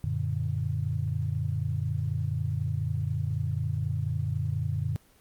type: chord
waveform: sine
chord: Gb augmented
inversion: none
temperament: equal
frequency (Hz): 92.5 / 116.54 / 146.83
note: Gb2 / Bb2 / D3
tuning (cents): 0 / 0 / 0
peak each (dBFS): -31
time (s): 0.04-4.96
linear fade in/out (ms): 0
effects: pink hiss -60 dBFS RMS until 5.2 s + Opus 24 kbps